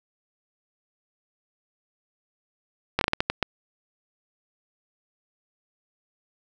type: slowing click train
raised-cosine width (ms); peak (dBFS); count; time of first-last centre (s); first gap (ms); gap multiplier
0.3; -5; 8; 2.99-3.427; 22; 1.34
effects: none